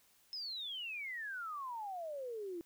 sine exponential sweep, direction down, 5220 to 329.6 Hz, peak -40 dBFS, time 0.33-2.61 s, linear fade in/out 0 ms, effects white hiss -69 dBFS RMS until 2.65 s

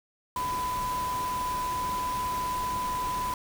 sine tone in noise, 1000 Hz, B5, 21 cents sharp, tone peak -28 dBFS, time 0.36-3.34 s, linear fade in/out 2 ms, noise pink, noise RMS -38 dBFS, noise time 0.36-3.34 s, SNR +7 dB, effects none

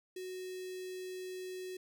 square tone with notch filter, 370 Hz, F#4, in tune, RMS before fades -43 dBFS, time 0.16-1.77 s, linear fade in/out 5 ms, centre 1100 Hz, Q 0.88, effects none

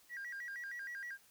sine tone with vibrato, 1760 Hz, A6, in tune, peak -40 dBFS, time 0.09-1.18 s, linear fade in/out 50 ms, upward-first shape square, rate 6.4 Hz, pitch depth 160 cents each way, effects tanh soft clip ceiling -40 dBFS + white hiss -66 dBFS RMS until 1.3 s

